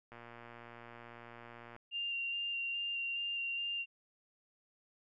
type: click train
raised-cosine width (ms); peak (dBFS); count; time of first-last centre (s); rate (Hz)
0.5; -36; 195; 0.12-1.764; 118
type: tone with vibrato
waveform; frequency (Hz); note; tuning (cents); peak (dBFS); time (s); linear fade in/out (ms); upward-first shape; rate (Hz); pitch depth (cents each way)
sine; 2781; F7; -8; -35; 1.91-3.86; 50; square; 2.4; 10
effects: none